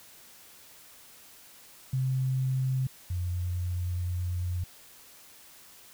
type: tone pair in turn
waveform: sine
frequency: 130.81 / 89.07 Hz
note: C3 / F2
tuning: 0 / +35 cents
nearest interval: perfect fifth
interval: 665 cents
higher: first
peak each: -25 / -28 dBFS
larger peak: first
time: 1.93-2.87 / 3.1-4.64 s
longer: second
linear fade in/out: 5 ms
effects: white hiss -53 dBFS RMS until 5.93 s